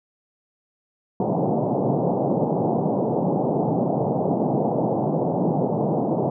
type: band-pass noise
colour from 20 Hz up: pink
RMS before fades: -22 dBFS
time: 1.2-6.3 s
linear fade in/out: 2 ms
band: 130 to 840 Hz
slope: 48 dB/octave
effects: none